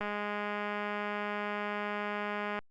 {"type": "click train", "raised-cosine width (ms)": 0.5, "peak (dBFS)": -21, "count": 535, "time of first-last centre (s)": [0.01, 2.59], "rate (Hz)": 207, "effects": ["Opus 48 kbps"]}